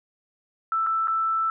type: tone with dropouts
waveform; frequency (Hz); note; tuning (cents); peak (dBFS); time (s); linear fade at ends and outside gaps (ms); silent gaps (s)
sine; 1324; E6; +7; -21; 0.72-1.5; 1; 0.865-0.869 / 1.073-1.081
effects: none